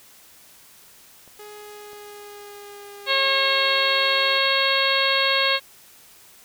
clicks, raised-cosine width 1 ms, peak -35 dBFS, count 4, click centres 1.277 / 1.932 / 3.27 / 4.467 s
sawtooth tone with pitch glide, 418.2 to 396.8 Hz, G#4 to G4, +12 to +21 cents, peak -35 dBFS, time 1.39-4.38 s, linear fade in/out 5 ms, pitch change -91 cents, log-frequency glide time 1.56-3.95 s
harmonic tone, 543 Hz, C#5, 36 cents flat, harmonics 1 / 2 / 3 / 4 / 5 / 6 / 7 / 8, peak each -26 / -26 / -26 / -26 / -26 / -26 / -26 / -26 dBFS, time 3.06-5.6 s, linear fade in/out 50 ms
effects white hiss -50 dBFS RMS until 6.44 s

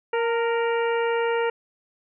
harmonic tone with a mistuned harmonic, 466.2 Hz, A#4, in tune, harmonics 1 / 2 / 3 / 4 / 5 / 6, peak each -22 / -28 / -32 / -34 / -36 / -38 dBFS, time 0.13-1.5 s, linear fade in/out 5 ms, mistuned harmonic 2, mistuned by -34 cents, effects none

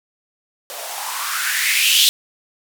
violet noise with band-pass filter sweep, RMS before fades -19 dBFS, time 0.7-2.09 s, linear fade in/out 0 ms, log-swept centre 550 to 3600 Hz, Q 4.9, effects none

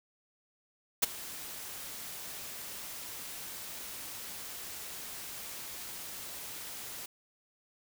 white noise with ADSR envelope, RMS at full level -23 dBFS, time 1.02-7.06 s, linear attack 14 ms, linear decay 16 ms, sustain -20 dB, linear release 5 ms, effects none

